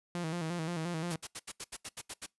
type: tone with vibrato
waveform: sawtooth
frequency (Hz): 167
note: E3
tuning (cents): +23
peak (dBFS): -30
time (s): 0.15-1.16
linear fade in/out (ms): 0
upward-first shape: square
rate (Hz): 5.7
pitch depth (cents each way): 77
type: noise bursts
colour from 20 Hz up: white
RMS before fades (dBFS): -40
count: 10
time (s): 1.1-2.264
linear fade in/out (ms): 10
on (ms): 48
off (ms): 76
effects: noise-tail reverb RT60 0.2 s tail -25 dB re dry + resampled to 24000 Hz